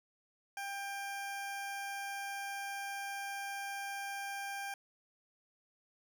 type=tone; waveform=20% pulse; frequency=795 Hz; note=G5; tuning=24 cents sharp; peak=-34 dBFS; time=0.57-4.74 s; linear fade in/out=2 ms; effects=none